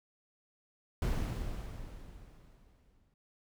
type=noise with exponential decay; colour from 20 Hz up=brown; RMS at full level=-30 dBFS; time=1.02-3.14 s; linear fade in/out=2 ms; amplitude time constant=460 ms; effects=none